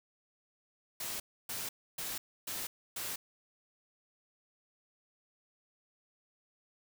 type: noise bursts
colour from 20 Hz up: white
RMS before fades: -39 dBFS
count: 5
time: 1-3.16 s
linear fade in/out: 5 ms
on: 200 ms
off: 290 ms
effects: none